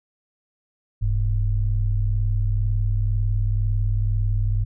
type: tone pair together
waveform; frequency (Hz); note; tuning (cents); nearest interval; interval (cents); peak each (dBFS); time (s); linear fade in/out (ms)
sine; 40.91 / 103; E1 / G#2; -12 / -14; octave + major third; 1598; -21; 1.01-4.65; 20
effects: none